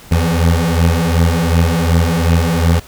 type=beating tone pair; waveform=25% pulse; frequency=82.41 / 85.11 Hz; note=E2 / F2; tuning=0 / -44 cents; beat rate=2.7 Hz; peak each=-10 dBFS; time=0.11-2.8 s; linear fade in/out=10 ms; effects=pink hiss -39 dBFS RMS until 2.87 s